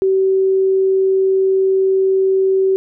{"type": "tone", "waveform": "sine", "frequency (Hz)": 382.6, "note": "G4", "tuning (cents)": -42, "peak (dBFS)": -11, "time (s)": [0.02, 2.76], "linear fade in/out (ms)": 0, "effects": []}